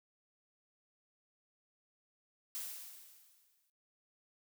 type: noise with exponential decay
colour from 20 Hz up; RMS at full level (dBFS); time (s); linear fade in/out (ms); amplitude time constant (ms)
blue; -40; 2.55-3.7; 0; 250
effects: noise-tail reverb RT60 0.4 s tail -25 dB re dry